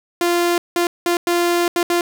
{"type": "tone bursts at uneven times", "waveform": "sawtooth", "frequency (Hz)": 347, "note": "F4", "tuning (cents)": -11, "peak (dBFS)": -11, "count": 6, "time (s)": [[0.21, 0.58], [0.76, 0.87], [1.06, 1.17], [1.27, 1.68], [1.76, 1.83], [1.9, 2.01]], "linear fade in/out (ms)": 2, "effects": []}